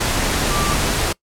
sine tone in noise, 1174.7 Hz, D6, in tune, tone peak -22 dBFS, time 0.5-0.74 s, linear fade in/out 10 ms, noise pink, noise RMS -19 dBFS, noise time 0-1.13 s, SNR -6 dB, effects noise-tail reverb RT60 0.1 s tail -23 dB re dry + low-pass 11000 Hz 12 dB/octave

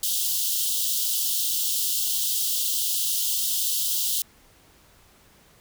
white high-pass noise, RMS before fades -25 dBFS, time 0.03-4.22 s, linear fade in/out 2 ms, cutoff 2900 Hz, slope 96 dB/octave, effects pink hiss -56 dBFS RMS until 5.6 s

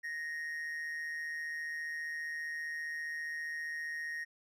triangle tone with amplitude modulation, 1864.7 Hz, A#6, in tune, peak -33 dBFS, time 0.03-4.25 s, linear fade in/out 20 ms, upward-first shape sine, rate 155 Hz, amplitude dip 50%, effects none

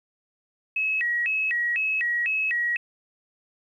sine tone with vibrato, 2217 Hz, C#7, in tune, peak -22 dBFS, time 0.76-2.77 s, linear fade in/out 5 ms, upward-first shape square, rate 2 Hz, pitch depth 260 cents each way, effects 10-bit

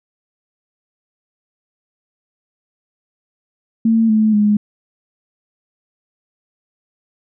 sine tone with pitch steps, 225.5 / 216.9 / 208.7 Hz, A3 / A3 / G#3, +43 / -25 / +9 cents, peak -10 dBFS, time 3.85-4.57 s, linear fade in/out 5 ms, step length 240 ms, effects none

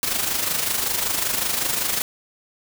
white noise with amplitude modulation, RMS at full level -21 dBFS, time 0.03-2.02 s, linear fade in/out 0 ms, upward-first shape sine, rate 25.3 Hz, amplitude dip 55%, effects none

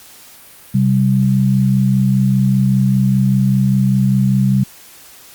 sine tone pair together, 130.55 / 195.6 Hz, C3 / G3, -3 / -4 cents, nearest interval perfect fifth, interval 699 cents, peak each -13 dBFS, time 0.74-4.64 s, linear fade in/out 10 ms, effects white hiss -41 dBFS RMS until 5.34 s + Opus 48 kbps

